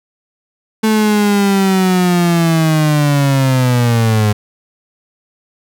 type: linear sweep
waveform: 35% pulse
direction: down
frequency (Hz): 220 to 103.8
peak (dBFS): -8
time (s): 0.83-4.33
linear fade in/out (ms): 10
effects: none